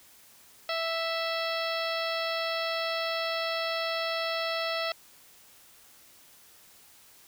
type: harmonic tone with a mistuned harmonic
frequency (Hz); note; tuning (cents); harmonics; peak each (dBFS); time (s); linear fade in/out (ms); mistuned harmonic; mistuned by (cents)
659.3; E5; 0; 1 / 2 / 3 / 4 / 5 / 6 / 7 / 8; -32 / -35 / -37 / -38 / -39 / -40 / -40 / -41; 0.69-4.92; 2; 7; -74
effects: white hiss -56 dBFS RMS until 7.27 s